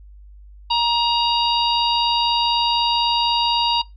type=harmonic tone; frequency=944 Hz; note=A#5; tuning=22 cents sharp; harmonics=1 / 3 / 4 / 5; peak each=-18 / -23 / -24 / -25 dBFS; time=0.7-3.82 s; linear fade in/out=10 ms; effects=noise-tail reverb RT60 0.2 s tail -20 dB re dry + added 50 Hz sine -40 dBFS peak until 3.96 s